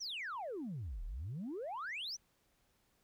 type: exponential two-way sweep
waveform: sine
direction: down then up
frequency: 6190 to 35.51 to 6190 Hz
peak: -38 dBFS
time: 0-2.17 s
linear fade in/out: 20 ms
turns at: 1.04 s
effects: tanh soft clip ceiling -37 dBFS + pink hiss -75 dBFS RMS until 3.03 s